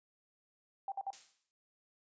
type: tone bursts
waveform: sine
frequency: 784 Hz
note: G5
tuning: in tune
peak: -35 dBFS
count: 3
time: 0.88-1.105 s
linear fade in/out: 2 ms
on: 39 ms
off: 54 ms
type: noise with exponential decay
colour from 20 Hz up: blue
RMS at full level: -45 dBFS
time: 1.13-1.51 s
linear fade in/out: 0 ms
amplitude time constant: 81 ms
effects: noise-tail reverb RT60 0.3 s tail -18 dB re dry + resampled to 16000 Hz